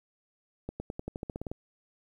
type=accelerating click train; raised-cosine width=2 ms; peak=-22 dBFS; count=12; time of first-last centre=0.69-1.515 s; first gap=110 ms; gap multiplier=0.92; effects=10-bit